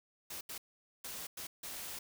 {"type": "noise bursts at uneven times", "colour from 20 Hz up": "white", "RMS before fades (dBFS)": -44, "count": 5, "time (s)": [[0.3, 0.41], [0.49, 0.58], [1.04, 1.27], [1.37, 1.47], [1.63, 1.99]], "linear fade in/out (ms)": 5, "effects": []}